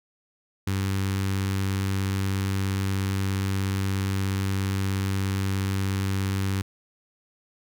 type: tone with notch filter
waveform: sawtooth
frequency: 96.9 Hz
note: G2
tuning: 20 cents flat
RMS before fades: -26 dBFS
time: 0.67-6.62 s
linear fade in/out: 5 ms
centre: 630 Hz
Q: 0.87
effects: none